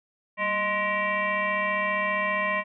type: tone with frequency modulation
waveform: sine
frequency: 1470 Hz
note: F#6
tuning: 12 cents flat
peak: -23 dBFS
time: 0.37-2.64 s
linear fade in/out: 50 ms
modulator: 425 Hz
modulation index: 2.3
effects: none